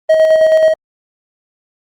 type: tone with tremolo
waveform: triangle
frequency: 634 Hz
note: D#5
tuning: 32 cents sharp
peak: -3 dBFS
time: 0.09-0.74 s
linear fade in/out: 10 ms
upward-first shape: square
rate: 9.3 Hz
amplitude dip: 35%
effects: Opus 32 kbps